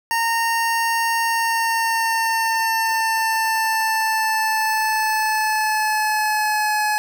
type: tone with pitch glide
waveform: 25% pulse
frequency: 920 to 848.5 Hz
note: A#5 to G#5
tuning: -23 to +37 cents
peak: -14 dBFS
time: 0.11-6.98 s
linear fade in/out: 0 ms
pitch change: -140 cents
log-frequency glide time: 1.22-6.85 s
effects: none